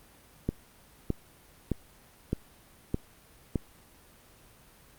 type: click train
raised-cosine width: 3 ms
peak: -14 dBFS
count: 6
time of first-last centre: 0.49-3.557 s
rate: 1.63 Hz
effects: pink hiss -57 dBFS RMS until 4.98 s + Opus 32 kbps